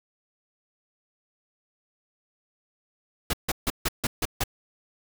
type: noise bursts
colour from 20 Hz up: pink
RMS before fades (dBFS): -25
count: 7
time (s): 3.3-4.438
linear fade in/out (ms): 5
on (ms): 34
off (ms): 150
effects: none